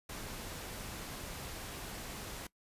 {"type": "noise", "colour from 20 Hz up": "pink", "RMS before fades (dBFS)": -44, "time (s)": [0.09, 2.47], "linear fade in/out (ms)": 5, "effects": ["noise-tail reverb RT60 0.1 s tail -21 dB re dry", "resampled to 32000 Hz"]}